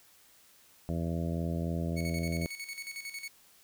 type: harmonic tone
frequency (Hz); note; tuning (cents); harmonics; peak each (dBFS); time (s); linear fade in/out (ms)
83.5; E2; +23; 1 / 2 / 3 / 4 / 5 / 6 / 7 / 8; -35 / -33 / -39 / -42 / -46 / -46 / -44 / -45; 0.89-2.46; 0
type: tone with tremolo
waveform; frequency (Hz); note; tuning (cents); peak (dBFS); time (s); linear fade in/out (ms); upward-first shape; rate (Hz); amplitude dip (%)
sawtooth; 2217; C#7; 0; -34; 1.96-3.29; 20; square; 11; 65
effects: white hiss -61 dBFS RMS until 3.63 s